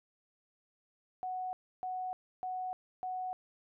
sine tone bursts, 740 Hz, F#5, in tune, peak -35 dBFS, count 4, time 1.23-3.33 s, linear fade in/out 0 ms, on 300 ms, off 300 ms, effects none

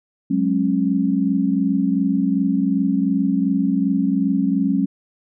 sine chord, F# suspended second, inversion none, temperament equal with one note detuned, 185 / 207.7 / 272.4 Hz, F#3 / G#3 / C#4, 0 / 0 / -30 cents, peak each -21 / -21 / -19 dBFS, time 0.3-4.86 s, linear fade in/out 10 ms, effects none

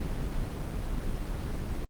brown noise with amplitude modulation, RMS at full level -30 dBFS, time 0-1.85 s, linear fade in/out 5 ms, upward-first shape sine, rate 213 Hz, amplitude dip 40%, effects Opus 24 kbps

